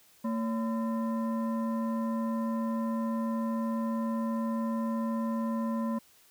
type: tone with frequency modulation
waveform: sine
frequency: 226.9 Hz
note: A#3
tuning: 47 cents flat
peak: -28 dBFS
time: 0.24-5.99 s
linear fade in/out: 10 ms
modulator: 790 Hz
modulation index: 0.62
effects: white hiss -61 dBFS RMS until 6.3 s